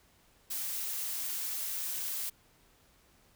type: noise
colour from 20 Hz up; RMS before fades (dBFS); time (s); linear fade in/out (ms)
blue; -36; 0.5-2.3; 10
effects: pink hiss -65 dBFS RMS until 3.35 s